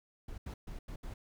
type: noise bursts at uneven times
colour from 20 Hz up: brown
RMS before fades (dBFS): -43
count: 5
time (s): 0.28-0.38 / 0.46-0.54 / 0.67-0.79 / 0.88-0.96 / 1.03-1.14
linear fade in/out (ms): 5
effects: none